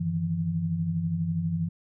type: tone cluster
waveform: sine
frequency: 95.7 / 154.7 / 167 Hz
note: G2 / D#3 / E3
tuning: -41 / -10 / +23 cents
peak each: -33 / -35 / -26 dBFS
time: 0-1.69 s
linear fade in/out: 10 ms
effects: none